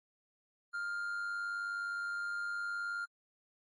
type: tone with amplitude modulation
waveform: triangle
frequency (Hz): 1400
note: F6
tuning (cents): +4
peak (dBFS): -32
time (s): 0.73-3.06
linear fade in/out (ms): 20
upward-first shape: sine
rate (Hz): 99.3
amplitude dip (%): 40
effects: AAC 32 kbps